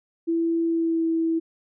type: tone with pitch glide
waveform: sine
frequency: 332.3 to 327.3 Hz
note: E4 to E4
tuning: +14 to -12 cents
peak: -20 dBFS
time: 0.27-1.4 s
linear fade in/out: 20 ms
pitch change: -26 cents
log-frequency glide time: 0.65-1.06 s
effects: none